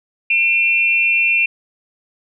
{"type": "tone pair together", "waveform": "sine", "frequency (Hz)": [2400, 2696], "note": ["D7", "E7"], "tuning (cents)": [37, 38], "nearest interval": "major second", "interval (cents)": 201, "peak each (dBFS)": -15, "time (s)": [0.3, 1.46], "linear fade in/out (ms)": 5, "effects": []}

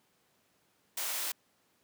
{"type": "high-pass noise", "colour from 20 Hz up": "white", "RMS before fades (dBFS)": -35, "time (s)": [0.97, 1.32], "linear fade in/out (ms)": 5, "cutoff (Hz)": 510, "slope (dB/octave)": 12, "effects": ["pink hiss -71 dBFS RMS until 1.83 s", "high-pass 150 Hz 12 dB/octave"]}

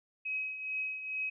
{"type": "tone with tremolo", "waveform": "sine", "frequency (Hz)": 2543, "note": "D#7", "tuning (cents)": 37, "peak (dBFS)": -31, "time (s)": [0.25, 1.3], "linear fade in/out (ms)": 10, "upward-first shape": "triangle", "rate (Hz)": 2.3, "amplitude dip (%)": 65, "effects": []}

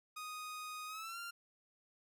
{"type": "tone with pitch glide", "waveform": "sawtooth", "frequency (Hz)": [1244, 1388.3], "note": ["D#6", "F6"], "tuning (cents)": [-1, -11], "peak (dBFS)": -40, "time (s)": [0.16, 1.31], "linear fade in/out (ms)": 10, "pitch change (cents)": 190, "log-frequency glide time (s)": [0.87, 1.19], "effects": []}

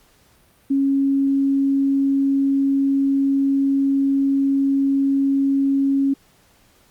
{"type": "tone", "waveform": "sine", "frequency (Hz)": 274.7, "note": "C#4", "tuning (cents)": -16, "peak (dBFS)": -15, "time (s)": [0.7, 6.14], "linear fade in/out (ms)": 10, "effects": ["pink hiss -56 dBFS RMS until 6.9 s", "Opus 48 kbps"]}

